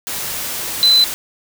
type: tone in noise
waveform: sine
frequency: 4025 Hz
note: B7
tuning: 32 cents sharp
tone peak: -8 dBFS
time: 0.83-1.04 s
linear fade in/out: 0 ms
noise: white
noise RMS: -24 dBFS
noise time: 0.07-1.14 s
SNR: +13 dB
effects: none